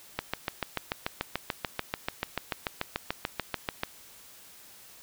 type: click train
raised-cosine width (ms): 0.3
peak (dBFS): -12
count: 26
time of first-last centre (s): 0.19-3.834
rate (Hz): 6.86
effects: white hiss -52 dBFS RMS until 5.02 s